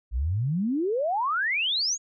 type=exponential sweep; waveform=sine; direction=up; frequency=53.8 to 6920 Hz; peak=-23 dBFS; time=0.11-1.98 s; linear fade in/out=50 ms; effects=none